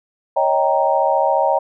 sine chord, Eb dominant seventh, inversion third, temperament equal with one note detuned, 554.4 / 628.8 / 784 / 932.3 Hz, Db5 / Eb5 / G5 / Bb5, 0 / +18 / 0 / 0 cents, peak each -19 dBFS, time 0.36-1.59 s, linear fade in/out 10 ms, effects none

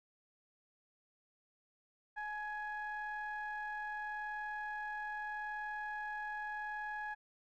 triangle ring-modulated tone, 413.2 Hz, G#4, 9 cents flat, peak -34 dBFS, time 2.16-7.15 s, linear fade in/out 20 ms, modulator 1260 Hz, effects none

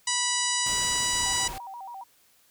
harmonic tone, 980 Hz, B5, 14 cents flat, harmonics 1 / 2 / 3 / 4 / 5 / 6 / 7 / 8 / 9, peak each -33 / -33 / -33 / -33 / -33 / -33 / -33 / -33 / -33 dBFS, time 0.07-1.48 s, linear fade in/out 5 ms
pink noise, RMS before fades -39 dBFS, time 0.66-1.58 s, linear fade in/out 0 ms
sine tone with vibrato, 860 Hz, A5, 40 cents flat, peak -37 dBFS, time 1.19-2.04 s, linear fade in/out 10 ms, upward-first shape square, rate 7.3 Hz, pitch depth 180 cents each way
effects white hiss -62 dBFS RMS until 2.5 s

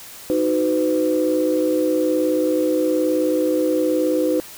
sine chord, B major, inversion first, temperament equal with one note detuned, 311.1 / 370 / 504.8 Hz, D#4 / F#4 / B4, 0 / 0 / +38 cents, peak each -19 / -23 / -19 dBFS, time 0.3-4.4 s, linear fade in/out 0 ms, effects tanh soft clip ceiling -8 dBFS + white hiss -39 dBFS RMS until 4.57 s

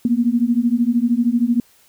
sine beating tone pair, 231.6 / 244.6 Hz, A#3 / B3, -11 / -16 cents, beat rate 13 Hz, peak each -17 dBFS, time 0.05-1.6 s, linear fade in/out 2 ms, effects white hiss -54 dBFS RMS until 1.88 s

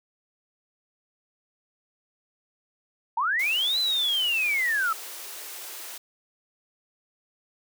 sine linear two-way sweep, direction up then down, 858 to 4080 to 1274 Hz, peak -22 dBFS, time 3.17-4.93 s, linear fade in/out 5 ms, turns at 3.79 s
white high-pass noise, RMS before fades -39 dBFS, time 3.39-5.98 s, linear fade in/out 5 ms, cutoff 310 Hz, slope 96 dB/octave
effects none

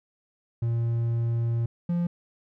triangle tone pair in turn, 116.54 / 173.21 Hz, A#2 / F3, 0 / -14 cents, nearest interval perfect fifth, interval 686 cents, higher second, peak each -21 / -21 dBFS, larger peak neither, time 0.62-1.66 / 1.89-2.07 s, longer first, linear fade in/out 5 ms, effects none

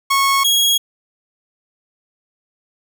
sawtooth tone pair in turn, 1099 / 3306 Hz, C#6 / G#7, -15 / -9 cents, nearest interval octave + perfect fifth, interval 1906 cents, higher second, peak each -9 / -9 dBFS, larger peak neither, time 0.1-0.44 / 0.44-0.78 s, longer neither, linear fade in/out 10 ms, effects none

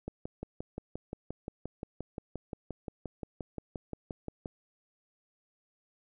click train, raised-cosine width 2 ms, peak -24 dBFS, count 26, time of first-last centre 0.08-4.458 s, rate 5.71 Hz, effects none

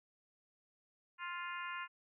harmonic tone with a mistuned harmonic, 349.8 Hz, F4, 3 cents sharp, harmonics 3 / 4 / 5 / 6 / 7 / 8, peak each -44 / -46 / -48 / -50 / -51 / -52 dBFS, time 1.18-1.88 s, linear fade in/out 50 ms, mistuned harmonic 7, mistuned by +17 cents, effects none

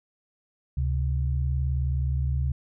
sine tone pair together, 71.1 / 130.17 Hz, C#2 / C3, +45 / -9 cents, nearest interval minor seventh, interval 1046 cents, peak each -24 / -28 dBFS, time 0.77-2.52 s, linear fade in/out 5 ms, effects none

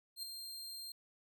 sawtooth tone with ADSR envelope, 4186 Hz, C8, in tune, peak -36 dBFS, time 0.16-0.92 s, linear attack 68 ms, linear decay 7 ms, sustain -6 dB, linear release 3 ms, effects none

